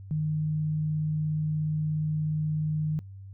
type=tone; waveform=sine; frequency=153.8 Hz; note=D#3; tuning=20 cents flat; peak=-25 dBFS; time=0.11-2.99 s; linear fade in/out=0 ms; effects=noise-tail reverb RT60 0.2 s tail -25 dB re dry + added 97 Hz sine -41 dBFS peak until 3.33 s